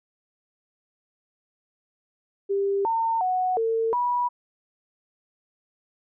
sine tone with pitch steps, 396.7 / 908 / 738 / 451.7 / 975 Hz, G4 / A#5 / F#5 / A4 / B5, +21 / -46 / -5 / +45 / -23 cents, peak -21 dBFS, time 2.49-4.29 s, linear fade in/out 20 ms, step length 360 ms, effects none

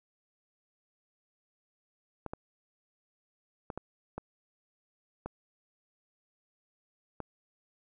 clicks, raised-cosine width 1 ms, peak -23 dBFS, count 7, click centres 2.263 / 2.335 / 3.702 / 3.776 / 4.18 / 5.26 / 7.203 s, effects none

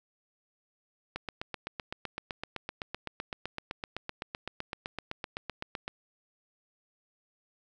click train, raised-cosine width 0.3 ms, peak -19 dBFS, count 38, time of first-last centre 1.16-5.879 s, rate 7.84 Hz, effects none

